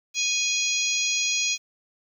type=harmonic tone; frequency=827 Hz; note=G#5; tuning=8 cents flat; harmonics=3 / 4 / 5 / 6 / 7 / 8; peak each=-27 / -30 / -31 / -33 / -32 / -27 dBFS; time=0.14-1.58 s; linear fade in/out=50 ms; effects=9-bit